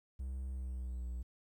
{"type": "tone with pitch glide", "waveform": "triangle", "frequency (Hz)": [65.41, 61.03], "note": ["C2", "B1"], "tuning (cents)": [0, -20], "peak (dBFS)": -36, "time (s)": [0.19, 1.23], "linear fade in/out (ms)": 10, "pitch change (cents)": -120, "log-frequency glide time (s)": [0.5, 1.05], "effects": ["12-bit"]}